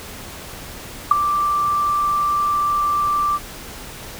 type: tone with ADSR envelope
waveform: sine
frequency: 1174.7 Hz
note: D6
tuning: in tune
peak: -4 dBFS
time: 1.11-3.39 s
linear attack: 5 ms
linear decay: 10 ms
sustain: -12 dB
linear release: 39 ms
effects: pink hiss -35 dBFS RMS until 4.19 s